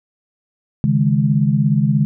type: chord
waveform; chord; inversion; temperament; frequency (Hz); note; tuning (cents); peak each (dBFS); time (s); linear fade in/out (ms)
sine; C# suspended second; none; equal; 138.59 / 155.56 / 207.7; C#3 / D#3 / G#3; 0 / 0 / 0; -16 / -17 / -17; 0.84-2.05; 0
effects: none